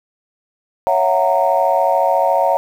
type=chord; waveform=sine; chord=F# dominant seventh; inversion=second; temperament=just; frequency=555 / 666 / 740 / 925 Hz; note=C#5 / E5 / F#5 / A#5; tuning=+2 / +18 / 0 / -14 cents; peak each=-17 dBFS; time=0.87-2.57 s; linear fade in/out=0 ms; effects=tanh soft clip ceiling -2 dBFS + 7-bit